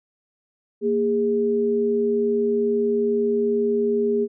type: tone pair together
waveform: sine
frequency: 232.9 / 410.6 Hz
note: A#3 / G#4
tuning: -1 / -20 cents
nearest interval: minor seventh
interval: 981 cents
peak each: -24 / -19 dBFS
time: 0.81-4.28 s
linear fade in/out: 50 ms
effects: none